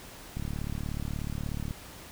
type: click train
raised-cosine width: 5 ms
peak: -22 dBFS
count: 50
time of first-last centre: 0.37-1.709 s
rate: 36.6 Hz
effects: pink hiss -47 dBFS RMS until 2.11 s